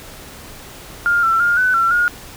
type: tone with pitch steps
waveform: sine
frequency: 1407 / 1343 / 1412 / 1502 / 1354 / 1431 Hz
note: F6 / E6 / F6 / F#6 / E6 / F6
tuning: +12 / +32 / +19 / +26 / +46 / +42 cents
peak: -12 dBFS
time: 1.06-2.08 s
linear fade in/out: 0 ms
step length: 170 ms
effects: pink hiss -37 dBFS RMS until 2.36 s